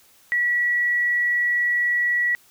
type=tone; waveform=sine; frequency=1936 Hz; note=B6; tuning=35 cents flat; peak=-18 dBFS; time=0.32-2.35 s; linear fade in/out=0 ms; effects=white hiss -55 dBFS RMS until 2.5 s